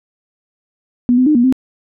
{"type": "tone with pitch steps", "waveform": "sine", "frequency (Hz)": [244.7, 255, 304, 239.8, 259.7], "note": ["B3", "C4", "D#4", "A#3", "C4"], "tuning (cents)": [-16, -44, -40, 49, -13], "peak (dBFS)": -8, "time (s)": [1.09, 1.525], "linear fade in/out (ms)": 0, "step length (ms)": 87, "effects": []}